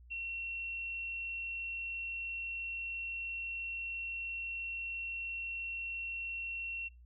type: tone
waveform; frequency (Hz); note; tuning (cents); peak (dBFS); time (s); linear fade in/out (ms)
sine; 2723; F7; -44; -37; 0.1-6.89; 20
effects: noise-tail reverb RT60 0.2 s tail -19 dB re dry + added 60 Hz sine -54 dBFS peak until 7.05 s